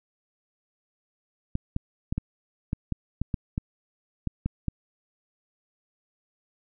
clicks, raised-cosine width 5 ms, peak -14 dBFS, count 12, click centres 1.554 / 1.764 / 2.125 / 2.18 / 2.731 / 2.923 / 3.216 / 3.342 / 3.579 / 4.273 / 4.46 / 4.683 s, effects none

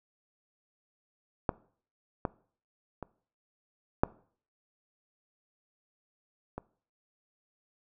clicks, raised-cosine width 1 ms, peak -12 / -15 / -24 / -8 / -23 dBFS, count 5, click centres 1.492 / 2.252 / 3.027 / 4.035 / 6.58 s, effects noise-tail reverb RT60 0.5 s tail -21 dB re dry

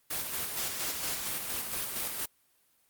white noise with tremolo, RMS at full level -33 dBFS, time 0.1-2.26 s, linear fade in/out 10 ms, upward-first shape square, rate 4.3 Hz, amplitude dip 35%, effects white hiss -69 dBFS RMS until 2.89 s + Opus 32 kbps

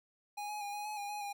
square tone with pitch steps, 825 / 840 / 814 / 829 / 847 / 813 / 832 / 811 Hz, G#5 / G#5 / G#5 / G#5 / G#5 / G#5 / G#5 / G#5, -12 / +19 / -35 / -3 / +34 / -37 / +3 / -41 cents, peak -39 dBFS, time 0.37-1.33 s, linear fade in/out 10 ms, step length 120 ms, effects none

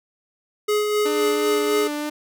square tone with tremolo, 420 Hz, G#4, 19 cents sharp, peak -18 dBFS, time 0.68-1.88 s, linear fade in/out 10 ms, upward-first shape sine, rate 3.9 Hz, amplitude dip 35%
sawtooth tone with vibrato, 297.5 Hz, D4, 22 cents sharp, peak -21 dBFS, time 1.05-2.1 s, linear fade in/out 10 ms, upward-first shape sine, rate 3.1 Hz, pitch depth 12 cents each way
effects none

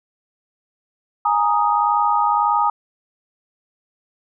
sine chord, Ab suspended second, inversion none, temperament equal, 830.6 / 932.3 / 1244.5 Hz, Ab5 / Bb5 / Eb6, 0 / 0 / 0 cents, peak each -19 dBFS, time 1.25-2.7 s, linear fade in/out 5 ms, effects none

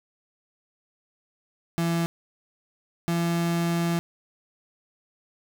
35% pulse tone pair in turn, 168.1 / 169.56 Hz, E3 / E3, +34 / +49 cents, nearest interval unison, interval 15 cents, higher second, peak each -21 dBFS, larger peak neither, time 1.78-2.06 / 3.08-3.99 s, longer second, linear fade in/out 0 ms, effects none

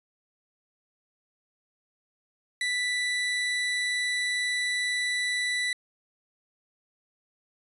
30% pulse tone, 1975.5 Hz, B6, in tune, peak -23 dBFS, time 2.61-5.73 s, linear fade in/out 2 ms, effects resampled to 24000 Hz

